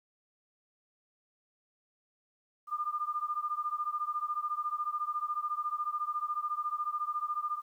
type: beating tone pair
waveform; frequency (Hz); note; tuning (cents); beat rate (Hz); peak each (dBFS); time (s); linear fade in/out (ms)
sine; 1200 / 1214; D6 / D#6; +37 / -43; 14; -34 / -35; 2.67-7.62; 50
effects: 11-bit